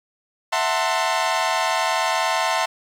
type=chord; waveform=sawtooth; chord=F# half-diminished seventh; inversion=third; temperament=equal with one note detuned; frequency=659.3 / 740 / 895.4 / 1046.5 Hz; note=E5 / F#5 / A5 / C6; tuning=0 / 0 / +30 / 0 cents; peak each=-21 / -22 / -20 / -21 dBFS; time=0.52-2.66 s; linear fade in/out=10 ms; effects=low-pass 8000 Hz 12 dB/octave + 8-bit